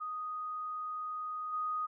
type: tone with level steps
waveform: sine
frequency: 1244.5 Hz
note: D#6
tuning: in tune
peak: -36 / -32 dBFS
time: 0-1.87 s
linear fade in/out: 20 ms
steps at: 1.52 s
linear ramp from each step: 20 ms
effects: none